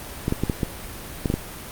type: clicks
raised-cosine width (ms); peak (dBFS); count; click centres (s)
3; -8; 8; 0.281 / 0.324 / 0.436 / 0.498 / 0.632 / 1.258 / 1.301 / 1.34
effects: pink hiss -36 dBFS RMS until 1.71 s + Opus 32 kbps